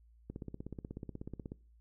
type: click train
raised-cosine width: 3 ms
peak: -29 dBFS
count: 21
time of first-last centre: 0.3-1.52 s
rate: 16.4 Hz
effects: noise-tail reverb RT60 0.4 s tail -23 dB re dry + added 57 Hz sine -60 dBFS peak until 1.8 s